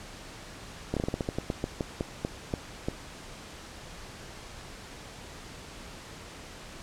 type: slowing click train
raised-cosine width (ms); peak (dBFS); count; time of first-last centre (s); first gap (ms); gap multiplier
2; -15; 16; 0.94-2.885; 27; 1.2
effects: pink hiss -45 dBFS RMS until 6.82 s + low-pass 8000 Hz 12 dB/octave